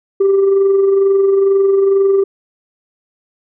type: tone with amplitude modulation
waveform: sine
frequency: 392 Hz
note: G4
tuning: in tune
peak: -5 dBFS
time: 0.2-2.24 s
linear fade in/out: 10 ms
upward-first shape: sine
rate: 22.2 Hz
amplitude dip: 40%
effects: tanh soft clip ceiling -6 dBFS